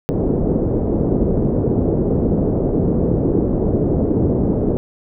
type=low-pass noise; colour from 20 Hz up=white; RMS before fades=-17 dBFS; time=0.09-4.77 s; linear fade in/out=0 ms; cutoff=440 Hz; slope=24 dB/octave; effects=none